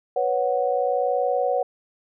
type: chord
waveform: sine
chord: B suspended second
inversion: none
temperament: equal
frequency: 493.9 / 554.4 / 740 Hz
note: B4 / C#5 / F#5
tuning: 0 / 0 / 0 cents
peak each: -24 / -24 / -24 dBFS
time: 0.16-1.63 s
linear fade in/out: 5 ms
effects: none